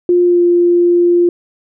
sine tone with pitch glide, 353.4 to 348.7 Hz, F4 to F4, +21 to -3 cents, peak -7 dBFS, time 0.09-1.29 s, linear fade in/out 2 ms, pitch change -24 cents, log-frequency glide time 0.23-0.42 s, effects none

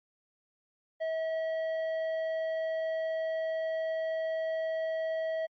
triangle tone with tanh clipping, 644 Hz, E5, 41 cents flat, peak -31 dBFS, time 1-5.47 s, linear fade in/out 20 ms, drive 12 dB, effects MP3 32 kbps

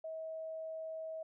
sine tone, 641 Hz, E5, 49 cents flat, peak -40 dBFS, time 0.04-1.23 s, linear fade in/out 5 ms, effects none

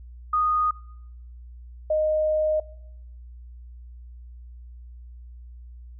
sine tone pair in turn, 1237 / 618.5 Hz, D#6 / D#5, -10 / -10 cents, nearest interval octave, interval 1200 cents, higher first, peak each -19 dBFS, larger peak neither, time 0.33-0.71 / 1.9-2.6 s, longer second, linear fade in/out 5 ms, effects noise-tail reverb RT60 0.8 s tail -22 dB re dry + added 60 Hz sine -40 dBFS peak until 5.99 s

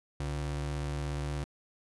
square ring-modulated tone, 104.2 Hz, G#2, 6 cents sharp, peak -30 dBFS, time 0.2-1.44 s, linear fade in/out 0 ms, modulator 38.4 Hz, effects resampled to 24000 Hz

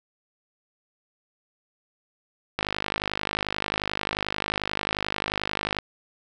click train, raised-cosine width 0.3 ms, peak -9 dBFS, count 165, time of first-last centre 2.59-5.787 s, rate 51.3 Hz, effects none

